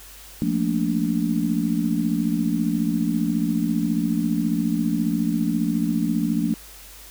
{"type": "chord", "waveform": "sine", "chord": "Bb major seventh", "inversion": "second", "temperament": "just", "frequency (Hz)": [174.81, 218.5, 233.1, 291.4], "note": ["F3", "A3", "Bb3", "D4"], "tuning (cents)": [2, -12, 0, -13], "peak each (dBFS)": -25, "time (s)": [0.42, 6.54], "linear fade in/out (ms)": 0, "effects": ["added 50 Hz sine -47 dBFS peak until 7.1 s", "white hiss -44 dBFS RMS until 7.1 s"]}